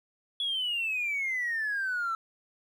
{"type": "exponential sweep", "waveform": "triangle", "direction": "down", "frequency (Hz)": [3400, 1318.5], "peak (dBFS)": -25, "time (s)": [0.4, 2.15], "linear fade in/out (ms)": 2, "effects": ["tanh soft clip ceiling -25 dBFS", "11-bit"]}